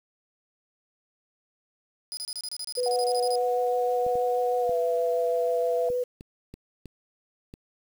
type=tone bursts; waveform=30% pulse; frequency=4978 Hz; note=D#8; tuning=in tune; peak=-29 dBFS; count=16; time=2.12-3.356 s; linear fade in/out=0 ms; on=51 ms; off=28 ms
type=tone with vibrato; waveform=sine; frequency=493.9 Hz; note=B4; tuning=in tune; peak=-24 dBFS; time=2.77-6.04 s; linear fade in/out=10 ms; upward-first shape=sine; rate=6.3 Hz; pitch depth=12 cents each way
type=tone with pitch glide; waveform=sine; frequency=731 to 674.2 Hz; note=F#5 to E5; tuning=-21 to +39 cents; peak=-27 dBFS; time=2.86-5.89 s; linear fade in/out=2 ms; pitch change=-140 cents; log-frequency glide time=4.61-4.75 s
type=clicks; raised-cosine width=3 ms; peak=-29 dBFS; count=8; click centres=4.065 / 4.155 / 4.694 / 5.902 / 6.209 / 6.54 / 6.857 / 7.539 s
effects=8-bit